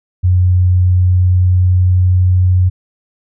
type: tone with pitch glide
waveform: sine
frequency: 90.7 to 91.38 Hz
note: F#2 to F#2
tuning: -34 to -21 cents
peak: -7 dBFS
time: 0.23-2.7 s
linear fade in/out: 20 ms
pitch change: +13 cents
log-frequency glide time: 0.67-2.37 s
effects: none